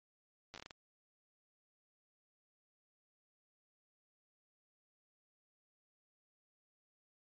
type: slowing click train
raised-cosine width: 0.2 ms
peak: -30 dBFS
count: 8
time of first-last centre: 0.54-0.708 s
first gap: 9 ms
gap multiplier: 1.32
effects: low-pass 7000 Hz 12 dB/octave + MP3 32 kbps